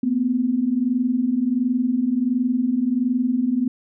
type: tone pair together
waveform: sine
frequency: 233.1 / 254.5 Hz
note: A#3 / C4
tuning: 0 / -48 cents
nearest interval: major second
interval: 152 cents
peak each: -23 / -19 dBFS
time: 0.03-3.68 s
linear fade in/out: 5 ms
effects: none